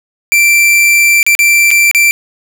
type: tone with dropouts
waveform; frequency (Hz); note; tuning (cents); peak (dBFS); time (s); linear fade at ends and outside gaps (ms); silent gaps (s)
45% pulse; 2349; D7; 0; -5; 0.32-2.11; 0; 1.229-1.265 / 1.351-1.391 / 1.706-1.713 / 1.913-1.948
effects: 7-bit